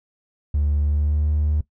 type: tone with pitch glide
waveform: triangle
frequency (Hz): 73.3 to 75.36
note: D2 to D2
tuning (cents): -3 to +45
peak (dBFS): -15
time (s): 0.54-1.61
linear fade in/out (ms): 5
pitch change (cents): +48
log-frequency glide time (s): 0.8-1.31
effects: noise-tail reverb RT60 0.1 s tail -19 dB re dry + tanh soft clip ceiling -11 dBFS